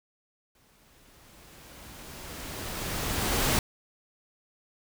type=noise with exponential growth; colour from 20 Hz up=pink; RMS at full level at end=-24 dBFS; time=0.55-3.59 s; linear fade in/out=2 ms; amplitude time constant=660 ms; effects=none